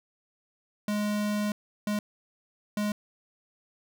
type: tone bursts at uneven times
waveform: square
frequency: 208.5 Hz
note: G#3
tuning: 7 cents sharp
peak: -27 dBFS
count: 3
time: 0.88-1.52 / 1.87-1.99 / 2.77-2.92 s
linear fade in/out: 2 ms
effects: none